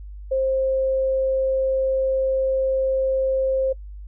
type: tone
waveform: sine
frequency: 529 Hz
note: C5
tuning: 19 cents sharp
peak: -18 dBFS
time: 0.31-3.73 s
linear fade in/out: 10 ms
effects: noise-tail reverb RT60 0.1 s tail -25 dB re dry + added 50 Hz sine -34 dBFS peak until 4.07 s